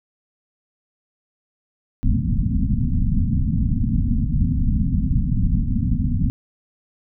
pink low-pass noise, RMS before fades -19 dBFS, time 2.03-6.3 s, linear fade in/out 0 ms, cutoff 260 Hz, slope 96 dB/octave, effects none

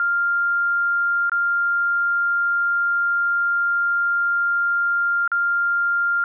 sine tone with dropouts, 1396.9 Hz, F6, in tune, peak -17 dBFS, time 0-6.24 s, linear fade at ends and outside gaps 1 ms, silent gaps 1.296-1.318 / 5.277-5.317 s, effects none

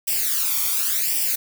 blue noise with flanger, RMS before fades -22 dBFS, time 0.07-1.36 s, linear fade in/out 10 ms, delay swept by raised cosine 0.37 to 0.9 ms, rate 0.91 Hz, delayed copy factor +0.8, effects none

